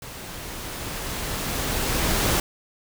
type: noise with level ramp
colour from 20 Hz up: pink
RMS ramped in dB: -38 to -21 dBFS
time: 0.02-2.4 s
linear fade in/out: 2 ms
effects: none